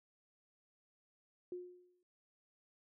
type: tone with exponential decay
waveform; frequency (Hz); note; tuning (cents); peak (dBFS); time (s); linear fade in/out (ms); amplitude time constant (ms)
sine; 358.7; F4; +46; -39; 1.52-2.03; 2; 110
effects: none